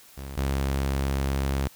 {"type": "tone pair in turn", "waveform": "sawtooth", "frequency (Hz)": [68.1, 68.1], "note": ["C#2", "C#2"], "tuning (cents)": [-30, -30], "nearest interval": "unison", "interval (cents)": 0, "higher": "neither", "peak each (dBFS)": [-31, -20], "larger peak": "second", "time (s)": [[0.17, 0.37], [0.37, 1.68]], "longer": "second", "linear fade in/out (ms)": 10, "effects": ["white hiss -52 dBFS RMS until 1.75 s"]}